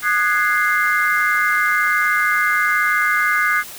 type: chord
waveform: sine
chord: Ab dominant seventh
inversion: second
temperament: equal with one note detuned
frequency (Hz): 1226 / 1480 / 1661.2 / 2093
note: Eb6 / Gb6 / Ab6 / C7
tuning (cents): -26 / 0 / 0 / 0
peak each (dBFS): -20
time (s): 0.02-3.64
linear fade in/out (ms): 50
effects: white hiss -35 dBFS RMS until 3.78 s